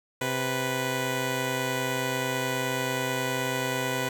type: tone pair together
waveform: 10% pulse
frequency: 130.76 / 493.7 Hz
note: C3 / B4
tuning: -1 / -1 cents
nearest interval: octave + major seventh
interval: 2300 cents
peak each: -21 dBFS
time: 0.21-4.09 s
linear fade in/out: 5 ms
effects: none